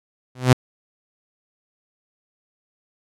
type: tone with exponential growth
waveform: sawtooth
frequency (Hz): 127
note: B2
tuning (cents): +49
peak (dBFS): -3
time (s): 0.35-0.53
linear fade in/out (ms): 5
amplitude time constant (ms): 38
effects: low-pass 10000 Hz 12 dB/octave